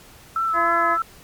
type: tone with vibrato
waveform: sine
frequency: 1317 Hz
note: E6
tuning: 2 cents flat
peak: -19 dBFS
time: 0.36-1.02 s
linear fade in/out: 2 ms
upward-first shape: sine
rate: 3.3 Hz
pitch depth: 31 cents each way
type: harmonic tone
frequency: 339.4 Hz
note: F4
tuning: 49 cents flat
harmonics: 1 / 2 / 3 / 5 / 6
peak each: -30 / -24 / -23 / -24 / -32 dBFS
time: 0.53-0.98 s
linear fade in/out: 50 ms
effects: pink hiss -47 dBFS RMS until 1.23 s + MP3 96 kbps